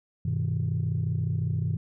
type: chord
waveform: sine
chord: G augmented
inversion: none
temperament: equal with one note detuned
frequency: 98 / 123.47 / 157.74 Hz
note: G2 / B2 / D#3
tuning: 0 / 0 / +24 cents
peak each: -28 dBFS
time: 0.25-1.77 s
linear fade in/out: 5 ms
effects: tanh soft clip ceiling -19 dBFS